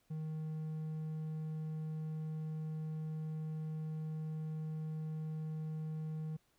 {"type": "tone", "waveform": "triangle", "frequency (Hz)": 156.5, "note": "D#3", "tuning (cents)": 10, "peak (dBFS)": -36, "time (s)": [0.1, 6.37], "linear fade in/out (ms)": 10, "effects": ["pink hiss -75 dBFS RMS until 6.58 s"]}